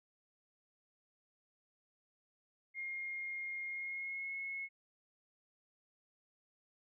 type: tone with pitch glide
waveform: sine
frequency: 2132 to 2179 Hz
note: C7 to C#7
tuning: +32 to -30 cents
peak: -39 dBFS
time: 2.74-4.69 s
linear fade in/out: 50 ms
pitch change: +38 cents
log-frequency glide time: 3.65-4.34 s
effects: none